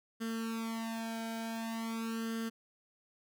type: tone with flanger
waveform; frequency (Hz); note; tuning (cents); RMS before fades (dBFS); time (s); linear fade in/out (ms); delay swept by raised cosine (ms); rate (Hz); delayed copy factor
sawtooth; 226.3; A3; +49; -38; 0.2-2.5; 20; 0.63 to 1.3; 0.46; +1
effects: none